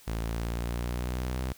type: exponential sweep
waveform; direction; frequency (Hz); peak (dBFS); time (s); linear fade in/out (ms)
sawtooth; up; 55.3 to 64.5; -26; 0.07-1.53; 10
effects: white hiss -55 dBFS RMS until 1.57 s